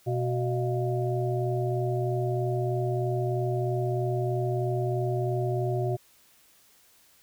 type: harmonic tone with a mistuned harmonic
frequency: 123.5 Hz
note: B2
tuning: in tune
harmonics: 1 / 3 / 5 / 6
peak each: -27 / -30 / -35 / -35 dBFS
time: 0.06-5.97 s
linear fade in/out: 20 ms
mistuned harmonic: 6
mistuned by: -97 cents
effects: white hiss -60 dBFS RMS until 7.22 s